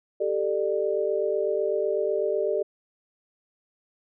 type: chord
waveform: sine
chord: G suspended second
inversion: none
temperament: equal with one note detuned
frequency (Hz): 392 / 440 / 598.3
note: G4 / A4 / D5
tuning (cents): 0 / 0 / +32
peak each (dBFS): -27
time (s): 0.2-2.63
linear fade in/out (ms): 10
effects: none